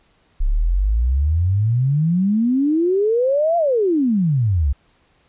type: exponential two-way sweep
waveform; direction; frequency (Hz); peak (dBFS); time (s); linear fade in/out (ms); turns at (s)
sine; up then down; 32.38 to 698.5 to 63.1; -14; 0.4-4.73; 10; 3.57
effects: pink hiss -59 dBFS RMS until 5.28 s + resampled to 8000 Hz